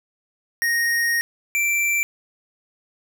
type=tone pair in turn; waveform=square; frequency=1864.7 / 2345 Hz; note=A#6 / D7; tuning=0 / -3 cents; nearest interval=major third; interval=397 cents; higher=second; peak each=-19 dBFS; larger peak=neither; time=0.62-1.21 / 1.55-2.03 s; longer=first; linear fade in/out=0 ms; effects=none